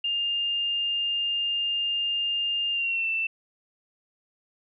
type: tone with pitch glide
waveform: sine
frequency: 2810 to 2669 Hz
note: F7 to E7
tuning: +10 to +21 cents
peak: -24 dBFS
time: 0.04-3.27 s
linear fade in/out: 5 ms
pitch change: -89 cents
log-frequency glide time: 2.72-3.09 s
effects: none